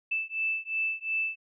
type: beating tone pair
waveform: sine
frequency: 2637 / 2639.8 Hz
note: E7 / E7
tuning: 0 / +2 cents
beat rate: 2.8 Hz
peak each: -31 dBFS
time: 0.11-1.36 s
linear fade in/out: 10 ms
effects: none